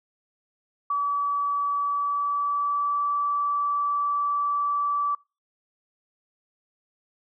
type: tone with pitch glide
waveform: sine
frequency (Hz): 1146 to 1156.6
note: D6 to D6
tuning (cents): -43 to -27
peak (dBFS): -22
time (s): 0.9-5.15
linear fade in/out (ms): 5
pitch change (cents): +16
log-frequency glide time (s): 1.75-3.04
effects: noise-tail reverb RT60 0.3 s tail -25 dB re dry